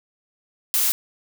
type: noise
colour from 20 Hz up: blue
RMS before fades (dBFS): -20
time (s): 0.74-0.92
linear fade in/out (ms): 0
effects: none